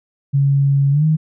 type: tone with pitch glide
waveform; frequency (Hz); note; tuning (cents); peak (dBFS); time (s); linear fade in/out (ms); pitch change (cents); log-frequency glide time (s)
sine; 139.3 to 156.36; C#3 to D#3; +9 to +9; -11; 0.33-1.17; 20; +200; 0.91-1.05
effects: none